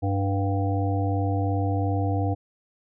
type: harmonic tone with a mistuned harmonic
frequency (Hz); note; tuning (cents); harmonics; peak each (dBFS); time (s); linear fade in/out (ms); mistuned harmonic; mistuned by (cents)
98; G2; 0; 1 / 3 / 5 / 7 / 8; -23 / -29 / -33 / -32 / -35; 0.02-2.35; 20; 7; +38
effects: none